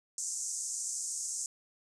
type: band-pass noise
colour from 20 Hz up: pink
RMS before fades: -37 dBFS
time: 0.18-1.46 s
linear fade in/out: 2 ms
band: 6200 to 8600 Hz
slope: 48 dB/octave
effects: none